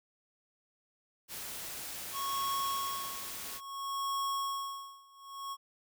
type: noise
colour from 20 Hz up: white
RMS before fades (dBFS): -42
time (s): 1.28-3.61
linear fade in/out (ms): 50
type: tone with tremolo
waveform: square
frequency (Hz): 1100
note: C#6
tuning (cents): -14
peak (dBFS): -32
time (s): 2.12-5.57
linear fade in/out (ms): 50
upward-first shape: sine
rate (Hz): 0.59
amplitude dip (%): 95
effects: none